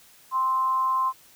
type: tone with amplitude modulation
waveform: sine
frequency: 1045 Hz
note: C6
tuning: 2 cents flat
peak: -19 dBFS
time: 0.31-1.13 s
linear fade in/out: 50 ms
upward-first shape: sine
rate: 258 Hz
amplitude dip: 35%
effects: white hiss -54 dBFS RMS until 1.35 s